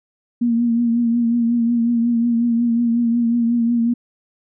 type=tone with vibrato; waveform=sine; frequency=234.8 Hz; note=A#3; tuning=13 cents sharp; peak=-14 dBFS; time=0.41-3.94 s; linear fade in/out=10 ms; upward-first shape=triangle; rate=5.5 Hz; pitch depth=46 cents each way; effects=none